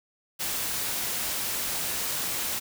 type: noise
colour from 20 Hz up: white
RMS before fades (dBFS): -30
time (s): 0.39-2.6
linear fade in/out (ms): 20
effects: none